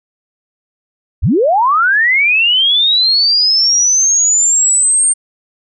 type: linear sweep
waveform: sine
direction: up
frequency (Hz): 40.4 to 8770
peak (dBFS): -8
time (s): 1.22-5.14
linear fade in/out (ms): 20
effects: none